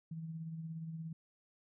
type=tone with tremolo; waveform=sine; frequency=162.1 Hz; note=E3; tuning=29 cents flat; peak=-39 dBFS; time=0.11-1.13 s; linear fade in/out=5 ms; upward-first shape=sine; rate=17 Hz; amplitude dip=40%; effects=none